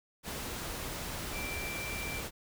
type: tone in noise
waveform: sine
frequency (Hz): 2349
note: D7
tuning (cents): 0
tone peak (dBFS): -39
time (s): 1.32-2.23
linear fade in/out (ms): 50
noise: pink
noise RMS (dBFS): -39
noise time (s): 0.23-2.31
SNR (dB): -3
effects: none